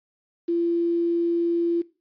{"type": "tone with quantisation", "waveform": "sine", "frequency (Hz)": 340.4, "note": "F4", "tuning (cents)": -44, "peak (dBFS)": -20, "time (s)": [0.48, 1.82], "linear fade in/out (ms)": 10, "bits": 8, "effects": ["noise-tail reverb RT60 0.3 s tail -19 dB re dry", "resampled to 11025 Hz"]}